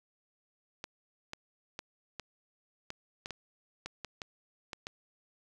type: clicks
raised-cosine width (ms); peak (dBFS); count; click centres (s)
0.2; -22; 12; 0.841 / 1.334 / 1.791 / 2.197 / 2.904 / 3.259 / 3.307 / 3.86 / 4.047 / 4.218 / 4.732 / 4.869
effects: 10-bit